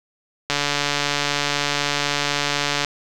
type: click train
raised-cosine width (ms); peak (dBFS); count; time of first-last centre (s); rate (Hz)
0.2; -3; 339; 0.5-2.847; 144
effects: none